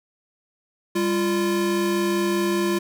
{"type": "tone pair together", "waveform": "square", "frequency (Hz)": [198.35, 345.6], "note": ["G3", "F4"], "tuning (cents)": [21, -18], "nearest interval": "minor seventh", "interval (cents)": 961, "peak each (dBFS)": [-26, -22], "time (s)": [0.95, 2.79], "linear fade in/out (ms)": 10, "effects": []}